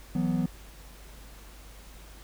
triangle chord, E suspended second, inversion none, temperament equal, 164.81 / 185 / 246.9 Hz, E3 / F#3 / B3, 0 / 0 / 0 cents, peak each -27 dBFS, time 0.15-0.46 s, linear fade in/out 5 ms, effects added 50 Hz sine -47 dBFS peak until 2.23 s + pink hiss -52 dBFS RMS until 2.23 s

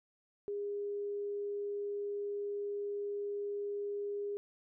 sine tone, 407.5 Hz, G#4, 33 cents flat, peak -35 dBFS, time 0.48-4.37 s, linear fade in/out 0 ms, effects none

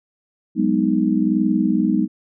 sine chord, G# minor seventh, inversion third, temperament just, 186.89 / 207.7 / 249.2 / 311.5 Hz, F#3 / G#3 / B3 / D#4, +18 / 0 / +16 / +2 cents, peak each -22 / -20 / -21 / -20 dBFS, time 0.55-2.08 s, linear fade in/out 50 ms, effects none

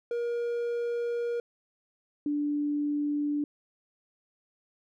triangle / sine tone pair in turn, 474.1 / 292.8 Hz, A#4 / D4, +29 / -5 cents, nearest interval minor sixth, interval 834 cents, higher first, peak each -26 dBFS, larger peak neither, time 0.11-1.4 / 2.26-3.44 s, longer first, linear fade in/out 2 ms, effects none

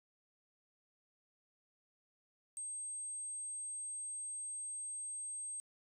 sine tone, 8400 Hz, C9, 6 cents sharp, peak -39 dBFS, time 2.57-5.6 s, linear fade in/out 0 ms, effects tanh soft clip ceiling -38 dBFS

